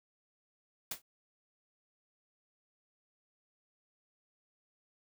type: noise with exponential decay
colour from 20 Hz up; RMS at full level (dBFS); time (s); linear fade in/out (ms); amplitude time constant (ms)
white; -33; 0.91-1.02; 5; 23
effects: none